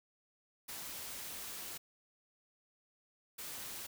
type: noise bursts at uneven times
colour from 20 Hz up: white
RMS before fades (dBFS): -45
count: 2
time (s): 0.68-1.78 / 3.38-3.87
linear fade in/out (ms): 10
effects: none